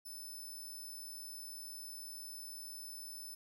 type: tone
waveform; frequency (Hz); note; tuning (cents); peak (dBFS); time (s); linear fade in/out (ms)
5% pulse; 5274; E8; 0; -40; 0.05-3.35; 10
effects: none